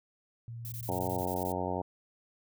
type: tone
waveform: sine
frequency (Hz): 116.54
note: A#2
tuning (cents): 0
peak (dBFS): -39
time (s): 0.48-1.22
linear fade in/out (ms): 0
type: noise bursts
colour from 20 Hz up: violet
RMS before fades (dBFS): -43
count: 10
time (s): 0.65-1.52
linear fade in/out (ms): 0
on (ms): 69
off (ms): 20
type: harmonic tone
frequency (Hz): 91.1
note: F#2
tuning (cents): -26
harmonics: 1 / 2 / 3 / 4 / 5 / 6 / 7 / 8 / 9 / 10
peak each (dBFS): -40 / -40 / -40 / -40 / -40 / -40 / -40 / -40 / -40 / -40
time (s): 0.88-1.82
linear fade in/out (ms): 10
effects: none